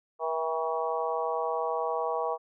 harmonic tone with a mistuned harmonic, 160.4 Hz, E3, 47 cents flat, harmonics 3 / 4 / 5 / 6 / 7, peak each -32 / -33 / -34 / -35 / -35 dBFS, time 0.19-2.38 s, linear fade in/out 50 ms, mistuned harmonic 4, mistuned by +30 cents, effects none

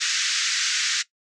white band-pass noise, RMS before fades -24 dBFS, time 0-1.03 s, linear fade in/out 20 ms, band 1400 to 6900 Hz, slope 48 dB/octave, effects noise-tail reverb RT60 0.1 s tail -17 dB re dry

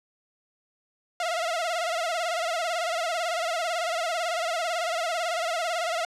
sawtooth tone with vibrato, 677 Hz, E5, 46 cents sharp, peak -22 dBFS, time 1.2-6.05 s, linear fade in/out 2 ms, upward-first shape sine, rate 18 Hz, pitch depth 99 cents each way, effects low-pass 8000 Hz 12 dB/octave

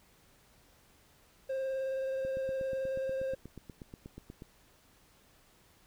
triangle tone with vibrato, 531 Hz, C5, 25 cents sharp, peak -30 dBFS, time 1.49-3.35 s, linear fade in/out 10 ms, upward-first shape triangle, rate 19 Hz, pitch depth 18 cents each way
click train, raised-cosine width 3 ms, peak -32 dBFS, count 19, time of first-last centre 2.25-4.421 s, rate 8.29 Hz
effects pink hiss -64 dBFS RMS until 5.86 s

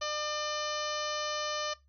harmonic tone, 600 Hz, D5, 37 cents sharp, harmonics 1 / 2 / 3 / 4 / 5 / 6 / 7 / 8 / 9 / 10, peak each -37 / -37 / -43 / -46 / -41 / -46 / -42 / -45 / -47 / -42 dBFS, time 0.01-1.74 s, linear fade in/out 10 ms, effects noise-tail reverb RT60 0.2 s tail -18 dB re dry + added 69 Hz sine -62 dBFS peak until 1.88 s

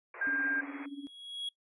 white band-pass noise, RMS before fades -47 dBFS, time 0.14-0.86 s, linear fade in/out 2 ms, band 350 to 2400 Hz, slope 96 dB/octave
sine tone, 1600 Hz, G6, 35 cents sharp, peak -29 dBFS, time 0.21-0.61 s, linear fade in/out 5 ms
sine tone with tremolo, 282.3 Hz, C#4, 32 cents sharp, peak -36 dBFS, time 0.27-1.07 s, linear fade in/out 0 ms, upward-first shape sine, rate 17 Hz, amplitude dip 75%
triangle tone with exponential growth, 3322 Hz, G#7, in tune, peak -31 dBFS, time 0.66-1.49 s, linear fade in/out 5 ms, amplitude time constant 180 ms
effects noise-tail reverb RT60 0.1 s tail -21 dB re dry + resampled to 24000 Hz

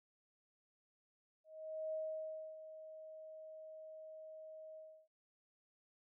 sine tone with ADSR envelope, 630 Hz, D#5, 21 cents sharp, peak -38 dBFS, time 1.44-5.08 s, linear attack 490 ms, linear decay 630 ms, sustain -12 dB, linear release 310 ms, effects none

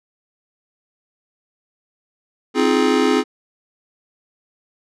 square chord, F minor seventh, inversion second, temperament just, 261.9 / 314.3 / 349.2 / 419.1 Hz, C4 / Eb4 / F4 / Ab4, +2 / +18 / 0 / +16 cents, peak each -19 / -22 / -22 / -19 dBFS, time 2.54-3.24 s, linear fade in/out 50 ms, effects low-pass 6000 Hz 12 dB/octave

